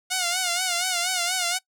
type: tone with vibrato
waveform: 5% pulse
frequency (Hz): 719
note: F#5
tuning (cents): -50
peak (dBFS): -11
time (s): 0.1-1.59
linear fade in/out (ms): 20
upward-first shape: sine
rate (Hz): 4.2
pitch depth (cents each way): 78
effects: noise-tail reverb RT60 0.1 s tail -22 dB re dry